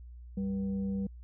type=tone with frequency modulation; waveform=sine; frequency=196 Hz; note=G3; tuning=in tune; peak=-30 dBFS; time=0.37-1.07 s; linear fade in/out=5 ms; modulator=287 Hz; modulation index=0.39; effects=added 60 Hz sine -45 dBFS peak until 1.23 s